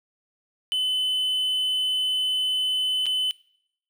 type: tone with dropouts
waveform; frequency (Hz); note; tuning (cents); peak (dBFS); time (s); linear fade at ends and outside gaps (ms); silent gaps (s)
triangle; 3025; F#7; +38; -20; 0.72-3.31; 0; 3.058-3.065
effects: noise-tail reverb RT60 0.7 s tail -21 dB re dry